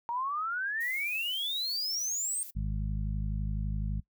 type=exponential sweep; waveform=sine; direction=up; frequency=926 to 8750 Hz; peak=-30 dBFS; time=0.09-2.43 s; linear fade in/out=0 ms
type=noise; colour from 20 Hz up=violet; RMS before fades=-45 dBFS; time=0.8-2.51 s; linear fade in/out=10 ms
type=harmonic tone; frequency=51.91 Hz; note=G#1; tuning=in tune; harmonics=1 / 2 / 3 / 4; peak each=-31 / -37 / -38 / -42 dBFS; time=2.55-4.01 s; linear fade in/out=20 ms
effects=noise-tail reverb RT60 0.1 s tail -21 dB re dry